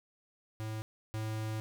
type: tone pair in turn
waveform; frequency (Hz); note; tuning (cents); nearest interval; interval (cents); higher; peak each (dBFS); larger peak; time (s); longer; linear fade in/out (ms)
square; 109.3 / 109.3; A2 / A2; -11 / -11; unison; 0; neither; -37 / -35; second; 0.6-0.82 / 1.14-1.6; second; 0
effects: none